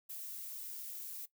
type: noise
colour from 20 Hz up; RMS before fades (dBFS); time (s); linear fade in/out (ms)
violet; -45; 0.09-1.26; 10
effects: noise-tail reverb RT60 0.1 s tail -17 dB re dry